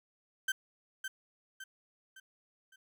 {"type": "tone with echo", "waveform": "35% pulse", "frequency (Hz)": 1552, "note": "G6", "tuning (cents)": -18, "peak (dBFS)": -28, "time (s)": [0.48, 0.52], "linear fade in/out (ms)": 5, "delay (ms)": 560, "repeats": 4, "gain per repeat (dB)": -7, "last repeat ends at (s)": 2.76, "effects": []}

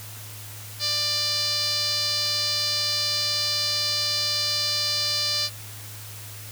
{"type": "tone with band-pass filter", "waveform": "sawtooth", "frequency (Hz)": 592, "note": "D5", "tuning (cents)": 14, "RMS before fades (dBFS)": -25, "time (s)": [0.79, 5.5], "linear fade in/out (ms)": 50, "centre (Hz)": 4600, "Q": 5.6, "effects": ["added 105 Hz sine -40 dBFS peak until 6.51 s", "white hiss -41 dBFS RMS until 6.51 s"]}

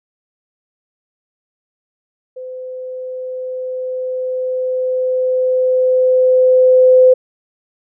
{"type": "tone with level ramp", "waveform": "sine", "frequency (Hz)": 511, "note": "C5", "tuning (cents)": -41, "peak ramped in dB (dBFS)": [-26, -4], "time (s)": [2.36, 7.14], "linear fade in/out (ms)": 10, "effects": []}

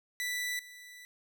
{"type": "tone with level steps", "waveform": "sawtooth", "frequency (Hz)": 1975.5, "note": "B6", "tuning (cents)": 0, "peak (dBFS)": [-29, -45], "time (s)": [0.2, 1.05], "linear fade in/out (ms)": 0, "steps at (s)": 0.59, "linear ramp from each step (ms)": 2, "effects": []}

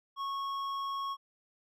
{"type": "tone with hard clipping", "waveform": "sine", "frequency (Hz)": 1100, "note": "C#6", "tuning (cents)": -14, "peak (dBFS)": -35, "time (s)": [0.16, 1.17], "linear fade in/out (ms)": 50, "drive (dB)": 8, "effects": []}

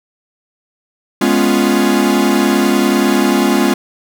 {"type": "chord", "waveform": "45% pulse", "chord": "C# dominant seventh", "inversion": "second", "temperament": "equal", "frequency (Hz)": [207.7, 246.9, 277.2, 349.2], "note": ["G#3", "B3", "C#4", "E#4"], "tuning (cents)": [0, 0, 0, 0], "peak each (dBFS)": -16, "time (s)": [1.21, 3.74], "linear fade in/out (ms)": 5, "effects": []}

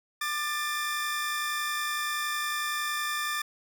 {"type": "tone pair together", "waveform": "sawtooth", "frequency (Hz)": [1195.6, 1768], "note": ["D6", "A6"], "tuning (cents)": [31, 8], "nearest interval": "perfect fifth", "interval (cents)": 677, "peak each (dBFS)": -28, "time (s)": [0.21, 3.42], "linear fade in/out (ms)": 5, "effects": []}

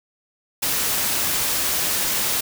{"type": "noise", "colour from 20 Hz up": "white", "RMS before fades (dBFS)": -22, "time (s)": [0.62, 2.41], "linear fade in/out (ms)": 10, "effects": []}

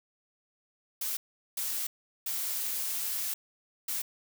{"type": "noise bursts at uneven times", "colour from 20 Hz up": "blue", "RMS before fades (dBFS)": -33, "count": 4, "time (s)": [[1.01, 1.17], [1.57, 1.87], [2.26, 3.34], [3.88, 4.02]], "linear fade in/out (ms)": 5, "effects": []}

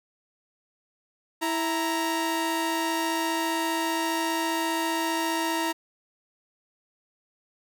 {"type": "tone pair together", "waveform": "sawtooth", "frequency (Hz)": [329.1, 932.3], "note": ["E4", "A#5"], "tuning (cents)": [-3, 0], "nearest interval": "octave + tritone", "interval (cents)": 1803, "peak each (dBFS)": -24, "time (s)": [1.41, 5.73], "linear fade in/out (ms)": 20, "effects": []}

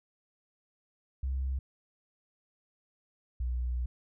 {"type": "tone pair in turn", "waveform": "sine", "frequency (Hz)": [66.2, 61.3], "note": ["C2", "B1"], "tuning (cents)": [21, -12], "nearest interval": "minor second", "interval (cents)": 133, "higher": "first", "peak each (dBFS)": -28, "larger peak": "neither", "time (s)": [[1.23, 1.59], [3.4, 3.86]], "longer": "second", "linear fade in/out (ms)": 5, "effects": ["tanh soft clip ceiling -26 dBFS"]}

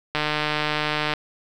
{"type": "click train", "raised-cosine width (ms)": 0.3, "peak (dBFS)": -7, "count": 150, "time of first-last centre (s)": [0.15, 1.137], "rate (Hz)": 151, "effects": ["8-bit"]}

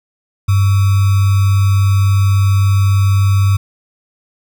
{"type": "tone with sample-and-hold", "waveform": "sine", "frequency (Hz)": 98.2, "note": "G2", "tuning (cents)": 4, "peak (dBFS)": -8, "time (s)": [0.48, 3.57], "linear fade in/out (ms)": 10, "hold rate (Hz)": 1225, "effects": []}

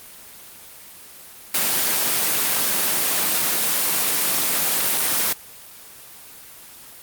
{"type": "high-pass noise", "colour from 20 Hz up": "white", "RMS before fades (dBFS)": -20, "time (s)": [1.54, 5.33], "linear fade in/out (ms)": 5, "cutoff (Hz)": 140, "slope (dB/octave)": 24, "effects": ["white hiss -42 dBFS RMS until 7.02 s", "Opus 24 kbps"]}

